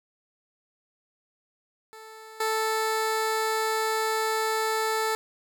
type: tone with level steps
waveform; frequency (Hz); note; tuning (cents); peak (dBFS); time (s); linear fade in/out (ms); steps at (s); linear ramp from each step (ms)
15% pulse; 440; A4; 0; -37 / -18; 1.93-5.15; 0; 2.4; 5
effects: none